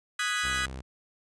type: chord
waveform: 30% pulse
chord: G# minor seventh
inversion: second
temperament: equal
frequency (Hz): 1244.5 / 1480 / 1661.2 / 1975.5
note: D#6 / F#6 / G#6 / B6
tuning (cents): 0 / 0 / 0 / 0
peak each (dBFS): -30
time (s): 0.19-0.66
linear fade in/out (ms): 5
type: tone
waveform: sawtooth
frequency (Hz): 65.41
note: C2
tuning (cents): 0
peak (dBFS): -33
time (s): 0.43-0.82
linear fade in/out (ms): 20
effects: resampled to 22050 Hz